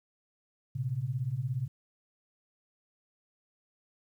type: beating tone pair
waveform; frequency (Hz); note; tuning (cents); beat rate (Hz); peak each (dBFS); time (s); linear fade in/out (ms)
sine; 116.54 / 133.54; A#2 / C3; 0 / +36; 17; -34 / -32; 0.75-1.68; 10
effects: 11-bit